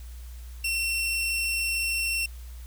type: tone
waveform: sawtooth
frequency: 2713 Hz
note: E7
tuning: 49 cents sharp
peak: -22 dBFS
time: 0.64-2.26 s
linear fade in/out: 5 ms
effects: added 60 Hz sine -38 dBFS peak until 2.66 s + white hiss -54 dBFS RMS until 2.66 s